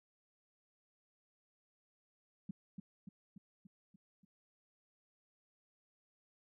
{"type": "tone with echo", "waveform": "sine", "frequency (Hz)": 191.9, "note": "G3", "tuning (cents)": -37, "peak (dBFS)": -38, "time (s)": [2.49, 2.51], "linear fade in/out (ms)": 5, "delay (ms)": 290, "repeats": 6, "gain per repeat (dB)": -4, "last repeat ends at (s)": 4.25, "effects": []}